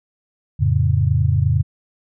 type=chord; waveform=sine; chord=F augmented; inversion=none; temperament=equal; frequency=87.31 / 110 / 138.59 Hz; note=F2 / A2 / C#3; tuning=0 / 0 / 0 cents; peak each=-18 dBFS; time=0.59-1.63 s; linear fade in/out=20 ms; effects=none